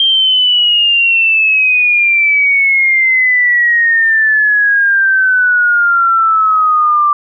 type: exponential sweep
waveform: sine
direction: down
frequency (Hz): 3185 to 1174.7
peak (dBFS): -7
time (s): 0-7.13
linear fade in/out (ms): 2
effects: none